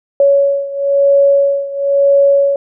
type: beating tone pair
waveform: sine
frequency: 559 / 560 Hz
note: C#5 / C#5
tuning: +14 / +18 cents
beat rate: 1 Hz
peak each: -10 / -13 dBFS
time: 0.2-2.56 s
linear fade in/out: 2 ms
effects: none